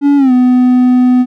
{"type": "tone with pitch glide", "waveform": "triangle", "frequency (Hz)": [284.6, 250.6], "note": ["C#4", "B3"], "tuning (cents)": [46, 25], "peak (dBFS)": -3, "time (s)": [0.01, 1.26], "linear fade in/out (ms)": 50, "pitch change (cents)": -221, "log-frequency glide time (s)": [0.17, 0.32], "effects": []}